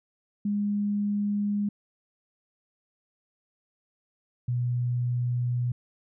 sine tone pair in turn, 205 / 122.42 Hz, G#3 / B2, -22 / -15 cents, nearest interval major sixth, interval 893 cents, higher first, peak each -24 dBFS, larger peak neither, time 0.45-1.69 / 4.48-5.72 s, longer neither, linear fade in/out 5 ms, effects none

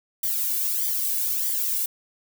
violet noise with flanger, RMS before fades -25 dBFS, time 0.23-1.86 s, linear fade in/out 5 ms, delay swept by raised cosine 0.74 to 1.6 ms, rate 1.6 Hz, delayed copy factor -0.85, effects none

